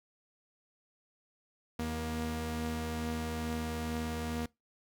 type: tone pair together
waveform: sawtooth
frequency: 79.7 / 236.8 Hz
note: D#2 / A#3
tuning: +42 / +27 cents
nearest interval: octave + perfect fifth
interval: 1885 cents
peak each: -34 / -32 dBFS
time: 1.79-4.46 s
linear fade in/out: 5 ms
effects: noise-tail reverb RT60 0.2 s tail -23 dB re dry